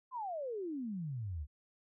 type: exponential sweep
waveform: sine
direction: down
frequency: 1067 to 67.3 Hz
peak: -37 dBFS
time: 0.11-1.47 s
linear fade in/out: 50 ms
effects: none